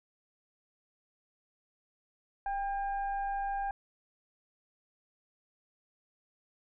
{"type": "tone with frequency modulation", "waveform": "sine", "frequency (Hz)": 794, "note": "G5", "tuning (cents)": 22, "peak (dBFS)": -31, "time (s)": [2.46, 3.71], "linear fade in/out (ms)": 2, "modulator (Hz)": 817, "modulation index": 0.5, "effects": []}